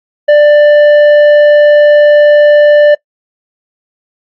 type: tone with tanh clipping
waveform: sine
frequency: 591 Hz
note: D5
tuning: 11 cents sharp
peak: -3 dBFS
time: 0.28-2.95 s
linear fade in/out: 10 ms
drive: 8 dB
effects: noise-tail reverb RT60 0.1 s tail -23 dB re dry + AAC 64 kbps